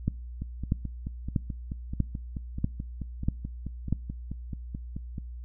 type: two click trains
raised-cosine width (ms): 5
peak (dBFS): -12 / -22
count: 7 / 23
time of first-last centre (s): 0.08-3.926 / 0.42-5.182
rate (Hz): 1.56 / 4.62
effects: noise-tail reverb RT60 0.4 s tail -25 dB re dry + added 60 Hz sine -37 dBFS peak until 5.44 s